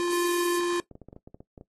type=tone; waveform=square; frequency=349.2 Hz; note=F4; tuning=in tune; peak=-25 dBFS; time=0-0.8 s; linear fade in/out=0 ms
type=noise; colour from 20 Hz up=blue; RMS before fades=-33 dBFS; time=0.1-0.6 s; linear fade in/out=10 ms
type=clicks; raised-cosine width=2 ms; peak=-31 dBFS; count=11; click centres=0.913 / 0.954 / 1.017 / 1.086 / 1.129 / 1.164 / 1.275 / 1.345 / 1.405 / 1.578 / 1.611 s
effects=noise-tail reverb RT60 0.1 s tail -17 dB re dry + AAC 32 kbps